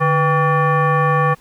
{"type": "tone with frequency modulation", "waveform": "sine", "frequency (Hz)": 493.9, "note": "B4", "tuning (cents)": 0, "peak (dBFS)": -12, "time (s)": [0, 1.35], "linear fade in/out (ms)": 20, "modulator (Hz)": 642, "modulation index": 1.7, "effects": ["pink hiss -51 dBFS RMS until 1.4 s"]}